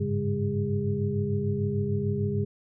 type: tone cluster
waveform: sine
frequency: 98.4 / 105.1 / 140.4 / 203.3 / 405.7 Hz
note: G2 / G#2 / C#3 / G#3 / G#4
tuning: +7 / +21 / +22 / -37 / -41 cents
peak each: -31 dBFS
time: 0-2.45 s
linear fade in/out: 10 ms
effects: none